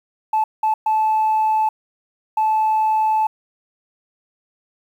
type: tone bursts at uneven times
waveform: sine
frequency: 870 Hz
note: A5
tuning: 20 cents flat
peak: -13 dBFS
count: 4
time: 0.33-0.44 / 0.63-0.74 / 0.86-1.69 / 2.37-3.27 s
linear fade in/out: 5 ms
effects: tanh soft clip ceiling -12 dBFS + 8-bit